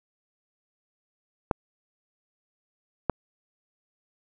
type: clicks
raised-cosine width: 1 ms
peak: -8 dBFS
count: 2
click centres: 1.512 / 3.097 s
effects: none